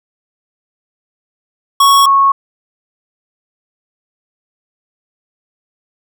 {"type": "tone pair in turn", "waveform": ["square", "sine"], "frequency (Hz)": [1108.7, 1099.8], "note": ["C#6", "C#6"], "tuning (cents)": [0, -14], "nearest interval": "unison", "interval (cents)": 14, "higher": "first", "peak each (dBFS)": -6, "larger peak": "neither", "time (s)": [[1.8, 2.06], [2.06, 2.32]], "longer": "neither", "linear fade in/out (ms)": 5, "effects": []}